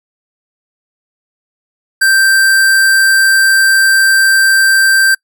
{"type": "tone", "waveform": "square", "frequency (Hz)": 1568, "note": "G6", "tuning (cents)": 0, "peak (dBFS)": -7, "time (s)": [2.01, 5.15], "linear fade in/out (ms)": 10, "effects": ["noise-tail reverb RT60 0.1 s tail -26 dB re dry"]}